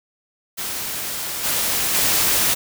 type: noise with level steps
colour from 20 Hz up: white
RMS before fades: -27 / -21 / -18 dBFS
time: 0.57-2.55 s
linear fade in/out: 20 ms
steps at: 1.43 / 1.93 s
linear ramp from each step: 20 ms
effects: none